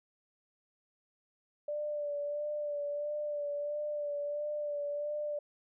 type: tone with vibrato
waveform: sine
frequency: 587.3 Hz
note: D5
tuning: in tune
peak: -33 dBFS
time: 1.68-5.39 s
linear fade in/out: 5 ms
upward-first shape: sine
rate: 1.5 Hz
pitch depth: 28 cents each way
effects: none